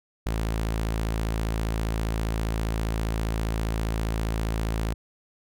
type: tone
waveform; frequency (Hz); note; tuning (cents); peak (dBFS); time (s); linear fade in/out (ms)
sawtooth; 55; A1; 0; -21; 0.26-4.94; 5
effects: none